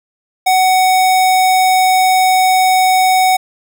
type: tone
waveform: square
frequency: 747 Hz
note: F#5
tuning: 16 cents sharp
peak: -9 dBFS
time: 0.46-3.37 s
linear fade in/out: 10 ms
effects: none